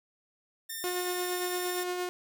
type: tone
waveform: 5% pulse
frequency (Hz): 1808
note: A6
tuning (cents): +47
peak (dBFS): -25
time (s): 0.69-1.84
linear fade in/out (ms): 10
type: tone with tremolo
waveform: sawtooth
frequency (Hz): 359.4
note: F4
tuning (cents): +50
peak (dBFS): -26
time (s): 0.84-2.09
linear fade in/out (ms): 0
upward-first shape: sine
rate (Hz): 8.7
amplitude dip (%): 30
effects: none